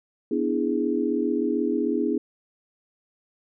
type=chord; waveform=sine; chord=E dominant seventh; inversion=second; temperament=equal; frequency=246.9 / 293.7 / 329.6 / 415.3 Hz; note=B3 / D4 / E4 / G#4; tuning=0 / 0 / 0 / 0 cents; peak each=-27 dBFS; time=0.31-2.18 s; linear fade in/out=5 ms; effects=none